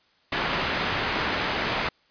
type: low-pass noise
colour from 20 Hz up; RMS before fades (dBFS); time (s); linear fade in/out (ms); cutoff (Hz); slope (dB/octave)
white; -27; 0.32-1.89; 5; 2400; 12
effects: white hiss -63 dBFS RMS until 2.1 s + resampled to 11025 Hz